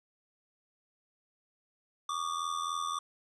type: ring-modulated tone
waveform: square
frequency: 1172 Hz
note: D6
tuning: 4 cents flat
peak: -30 dBFS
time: 2.09-2.99 s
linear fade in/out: 2 ms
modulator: 41.8 Hz
effects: resampled to 22050 Hz + 11-bit